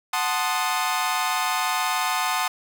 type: chord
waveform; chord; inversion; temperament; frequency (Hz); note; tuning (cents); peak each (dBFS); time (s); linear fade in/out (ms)
sawtooth; F# diminished seventh; none; equal with one note detuned; 740 / 880 / 1046.5 / 1239.5; F#5 / A5 / C6 / Eb6; 0 / 0 / 0 / -7; -24; 0.13-2.48; 5
effects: none